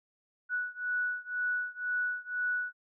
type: beating tone pair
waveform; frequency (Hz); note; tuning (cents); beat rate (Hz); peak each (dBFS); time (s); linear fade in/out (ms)
sine; 1474 / 1476; F#6 / F#6; -7 / -5; 2; -33 / -34; 0.49-2.73; 50
effects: none